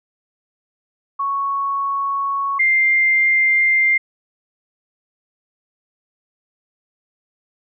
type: tone pair in turn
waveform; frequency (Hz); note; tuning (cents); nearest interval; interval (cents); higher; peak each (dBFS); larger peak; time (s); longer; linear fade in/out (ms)
sine; 1108.7 / 2099; C#6 / C7; 0 / +5; major seventh; 1105; second; -18 / -12; second; 1.19-2.59 / 2.59-3.98; first; 10
effects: none